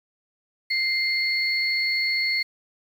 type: tone pair together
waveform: sine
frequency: 2095 / 4369 Hz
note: C7 / C#8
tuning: +2 / -26 cents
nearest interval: octave + minor second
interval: 1272 cents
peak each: -23 / -25 dBFS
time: 0.7-2.43 s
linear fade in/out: 10 ms
effects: 8-bit